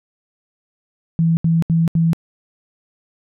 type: tone bursts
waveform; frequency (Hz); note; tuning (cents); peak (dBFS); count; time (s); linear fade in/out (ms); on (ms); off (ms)
sine; 164.9; E3; +1; -12; 4; 1.19-2.132; 0; 180; 74
effects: none